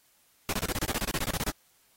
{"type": "noise bursts", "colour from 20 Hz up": "pink", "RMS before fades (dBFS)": -30, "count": 16, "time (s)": [0.49, 1.502], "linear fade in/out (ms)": 0, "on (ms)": 37, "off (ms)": 28, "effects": ["white hiss -65 dBFS RMS until 1.96 s", "AAC 48 kbps"]}